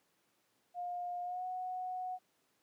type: tone with pitch glide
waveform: sine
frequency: 710 to 736.3 Hz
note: F5 to F#5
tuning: +28 to -9 cents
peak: -37 dBFS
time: 0.74-2.19 s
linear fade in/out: 50 ms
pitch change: +63 cents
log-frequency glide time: 1.23-1.45 s
effects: pink hiss -75 dBFS RMS until 2.62 s + high-pass 200 Hz 12 dB/octave